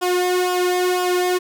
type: tone with flanger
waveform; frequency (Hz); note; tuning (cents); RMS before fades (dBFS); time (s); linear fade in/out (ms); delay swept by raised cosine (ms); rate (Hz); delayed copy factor
sawtooth; 361.3; F#4; -41; -19; 0.01-1.39; 20; 0.47 to 2.07; 2; -0.7
effects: none